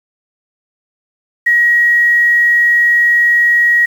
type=tone with quantisation; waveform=sine; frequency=1900 Hz; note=A#6; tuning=33 cents sharp; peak=-7 dBFS; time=1.46-3.86 s; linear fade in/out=10 ms; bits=6; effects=none